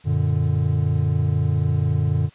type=chord; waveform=triangle; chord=Gb augmented; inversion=none; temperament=equal; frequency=92.5 / 116.54 / 146.83 Hz; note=Gb2 / Bb2 / D3; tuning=0 / 0 / 0 cents; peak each=-20 / -21 / -19 dBFS; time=0.04-2.3 s; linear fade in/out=50 ms; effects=white hiss -52 dBFS RMS until 2.34 s + resampled to 8000 Hz